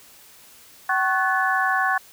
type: tone cluster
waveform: sine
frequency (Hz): 762 / 1099 / 1489 / 1730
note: G5 / C#6 / F#6 / A6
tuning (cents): -49 / -15 / +11 / -30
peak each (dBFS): -24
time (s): 0.89-1.98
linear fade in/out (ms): 5
effects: white hiss -49 dBFS RMS until 2.12 s